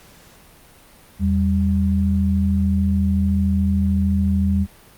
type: tone pair together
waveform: sine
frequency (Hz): 82.41 / 196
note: E2 / G3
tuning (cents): 0 / 0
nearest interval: octave + minor third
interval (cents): 1500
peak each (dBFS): -18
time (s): 1.19-4.67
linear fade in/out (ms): 50
effects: pink hiss -48 dBFS RMS until 4.97 s + Opus 48 kbps